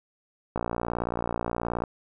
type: click train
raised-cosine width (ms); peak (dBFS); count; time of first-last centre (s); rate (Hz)
1; -14; 76; 0.56-1.838; 58.7
effects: none